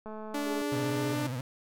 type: click train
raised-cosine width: 1 ms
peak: -29 dBFS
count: 121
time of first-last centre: 0.06-0.616 s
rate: 216 Hz
type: tone with pitch glide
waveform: sawtooth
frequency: 290 to 296.3 Hz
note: D4 to D4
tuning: -22 to +15 cents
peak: -27 dBFS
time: 0.34-1.27 s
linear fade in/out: 5 ms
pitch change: +37 cents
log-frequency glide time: 0.53-1.07 s
type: tone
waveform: sine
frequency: 415.3 Hz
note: G#4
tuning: in tune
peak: -35 dBFS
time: 0.46-1.14 s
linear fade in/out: 10 ms
type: tone with vibrato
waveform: 35% pulse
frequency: 127.4 Hz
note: C3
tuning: 46 cents flat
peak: -31 dBFS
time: 0.72-1.41 s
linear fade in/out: 2 ms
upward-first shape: triangle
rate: 15 Hz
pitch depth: 130 cents each way
effects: none